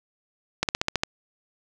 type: slowing click train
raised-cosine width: 0.2 ms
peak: -5 dBFS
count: 7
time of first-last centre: 0.63-1.035 s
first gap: 58 ms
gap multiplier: 1.06
effects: none